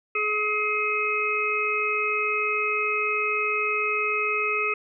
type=harmonic tone; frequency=423.3 Hz; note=G#4; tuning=33 cents sharp; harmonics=1 / 3 / 5 / 6; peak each=-30 / -28 / -31 / -25 dBFS; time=0.15-4.74 s; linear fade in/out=5 ms; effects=none